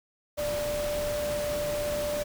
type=tone in noise; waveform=sine; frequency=590 Hz; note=D5; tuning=8 cents sharp; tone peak=-28 dBFS; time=0.37-2.24 s; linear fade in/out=20 ms; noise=pink; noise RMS=-36 dBFS; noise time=0.37-2.24 s; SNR=+5 dB; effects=none